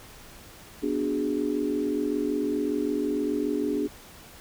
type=chord; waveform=sine; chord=G# half-diminished seventh; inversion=first; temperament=equal; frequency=246.9 / 293.7 / 370 / 415.3 Hz; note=B3 / D4 / F#4 / G#4; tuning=0 / 0 / 0 / 0 cents; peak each=-32 / -27 / -33 / -30 dBFS; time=0.82-3.88 s; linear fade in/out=20 ms; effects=pink hiss -48 dBFS RMS until 4.4 s